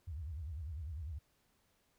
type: tone with vibrato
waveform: sine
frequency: 77.78 Hz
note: D#2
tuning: in tune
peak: -40 dBFS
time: 0.07-1.19 s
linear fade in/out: 10 ms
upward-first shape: sine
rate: 10 Hz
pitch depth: 240 cents each way
effects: pink hiss -75 dBFS RMS until 1.98 s

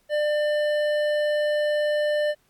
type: tone with hard clipping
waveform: sine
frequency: 597 Hz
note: D5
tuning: 28 cents sharp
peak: -22 dBFS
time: 0.09-2.35 s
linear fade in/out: 50 ms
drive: 11 dB
effects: pink hiss -65 dBFS RMS until 2.49 s + MP3 96 kbps

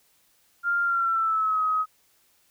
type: tone with pitch glide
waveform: sine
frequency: 1396.9 to 1266.2 Hz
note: F6 to D#6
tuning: 0 to +30 cents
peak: -21 dBFS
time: 0.63-1.86 s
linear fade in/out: 50 ms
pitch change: -170 cents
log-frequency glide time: 0.83-1.62 s
effects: white hiss -64 dBFS RMS until 2.5 s

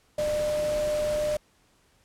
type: tone in noise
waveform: sine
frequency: 602 Hz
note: D5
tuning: 43 cents sharp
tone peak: -24 dBFS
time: 0.18-1.37 s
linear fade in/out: 5 ms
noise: pink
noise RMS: -37 dBFS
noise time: 0.18-1.37 s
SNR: +10 dB
effects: pink hiss -64 dBFS RMS until 2.04 s + low-pass 11000 Hz 12 dB/octave

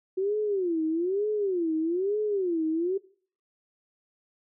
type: tone with vibrato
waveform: sine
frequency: 366.9 Hz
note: F#4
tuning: 15 cents flat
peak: -24 dBFS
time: 0.17-2.98 s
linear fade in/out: 10 ms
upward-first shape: sine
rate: 1.1 Hz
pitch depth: 260 cents each way
effects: noise-tail reverb RT60 0.5 s tail -22 dB re dry

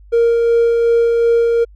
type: tone with tremolo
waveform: triangle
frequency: 466.2 Hz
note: A#4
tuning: in tune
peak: -6 dBFS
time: 0.12-1.65 s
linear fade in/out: 20 ms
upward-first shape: sine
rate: 2.7 Hz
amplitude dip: 30%
effects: tanh soft clip ceiling -4 dBFS + added 50 Hz sine -39 dBFS peak until 1.75 s

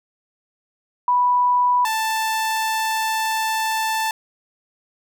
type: tone pair in turn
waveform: sine / sawtooth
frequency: 985 / 882.6 Hz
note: B5 / A5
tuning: -5 / +5 cents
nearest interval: major second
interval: 190 cents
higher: first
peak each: -14 / -16 dBFS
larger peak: first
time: 1.08-1.85 / 1.85-4.11 s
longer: second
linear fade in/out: 2 ms
effects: none

